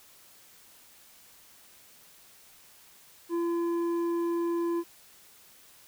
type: tone with low-pass filter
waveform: square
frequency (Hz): 340.2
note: F4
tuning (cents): -45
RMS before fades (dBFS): -29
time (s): 3.29-4.84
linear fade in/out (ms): 50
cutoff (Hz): 810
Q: 1.2
effects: white hiss -56 dBFS RMS until 5.87 s